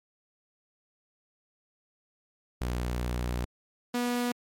sawtooth tone pair in turn, 60.8 / 243.2 Hz, B1 / B3, -26 / -26 cents, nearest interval 2 octaves, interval 2400 cents, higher second, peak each -25 / -23 dBFS, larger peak second, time 2.61-3.45 / 3.94-4.32 s, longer first, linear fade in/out 5 ms, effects MP3 64 kbps

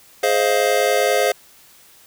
square chord, F minor seventh, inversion first, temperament just, 419.1 / 523.8 / 628.6 / 698.5 Hz, Ab4 / C5 / Eb5 / F5, +16 / +2 / +18 / 0 cents, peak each -22 / -20 / -23 / -22 dBFS, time 0.23-1.32 s, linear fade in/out 5 ms, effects white hiss -49 dBFS RMS until 2.06 s

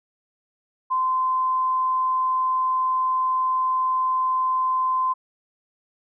sine tone, 1033 Hz, C6, 22 cents flat, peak -19 dBFS, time 0.9-5.14 s, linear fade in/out 20 ms, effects none

